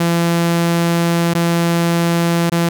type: tone with dropouts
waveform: sawtooth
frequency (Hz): 169.6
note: E3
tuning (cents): +50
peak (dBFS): -9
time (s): 0-2.69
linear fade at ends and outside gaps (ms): 5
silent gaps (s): 1.337-1.349 / 2.498-2.519
effects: none